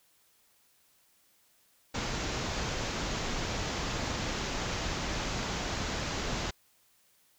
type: low-pass noise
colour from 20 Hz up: pink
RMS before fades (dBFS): -34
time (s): 1.94-6.51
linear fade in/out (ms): 10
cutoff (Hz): 7200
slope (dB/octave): 96
effects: white hiss -67 dBFS RMS until 7.38 s